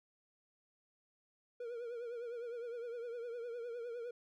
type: tone with vibrato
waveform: triangle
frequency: 474 Hz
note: A#4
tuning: 29 cents sharp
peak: -39 dBFS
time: 1.6-4.11 s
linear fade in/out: 5 ms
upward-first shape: triangle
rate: 9.8 Hz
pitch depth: 81 cents each way
effects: none